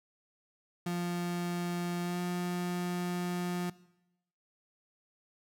35% pulse tone with pitch glide, 174.9 to 177.44 Hz, F3 to F3, +3 to +28 cents, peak -30 dBFS, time 0.86-3.7 s, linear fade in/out 5 ms, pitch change +25 cents, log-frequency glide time 2.02-2.19 s, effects noise-tail reverb RT60 0.9 s tail -20 dB re dry

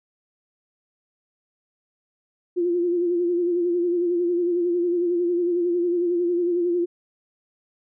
sine tone with vibrato, 349.2 Hz, F4, in tune, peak -19 dBFS, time 2.56-6.86 s, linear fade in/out 20 ms, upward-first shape sine, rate 11 Hz, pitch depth 46 cents each way, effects none

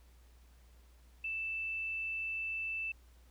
sine tone, 2647 Hz, E7, 7 cents sharp, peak -35 dBFS, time 1.24-2.92 s, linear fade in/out 5 ms, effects added 60 Hz sine -58 dBFS peak until 3.3 s + pink hiss -69 dBFS RMS until 3.3 s

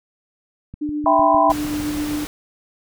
click train, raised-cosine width 5 ms, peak -22 dBFS, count 9, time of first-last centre 0.74-1.952 s, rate 6.6 Hz
sine tone with tremolo, 297.9 Hz, D4, 25 cents sharp, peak -20 dBFS, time 0.81-2.25 s, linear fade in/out 10 ms, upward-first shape sine, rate 7.7 Hz, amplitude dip 30%
sine chord, C major seventh, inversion first, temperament equal with one note detuned, 659.3 / 784 / 987.8 / 1036.9 Hz, E5 / G5 / B5 / C6, 0 / 0 / 0 / -16 cents, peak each -17 / -18 / -16 / -21 dBFS, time 1.06-1.52 s, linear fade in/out 2 ms
pink noise, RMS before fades -31 dBFS, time 1.5-2.27 s, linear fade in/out 0 ms
effects none

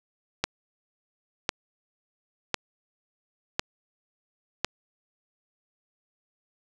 click train, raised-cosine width 0.2 ms, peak -6 dBFS, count 5, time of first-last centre 0.44-4.646 s, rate 0.951 Hz, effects none

